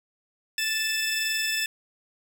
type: tone pair together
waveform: 20% pulse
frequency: 1760 / 2629 Hz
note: A6 / E7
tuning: 0 / -5 cents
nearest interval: perfect fifth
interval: 695 cents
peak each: -23 dBFS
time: 0.58-1.66 s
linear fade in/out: 2 ms
effects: none